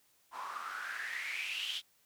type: noise with band-pass filter sweep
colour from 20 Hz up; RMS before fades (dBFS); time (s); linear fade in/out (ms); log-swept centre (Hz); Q
white; -40; 0.31-1.82; 50; 950 to 3400; 8.2
effects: white hiss -70 dBFS RMS until 2.05 s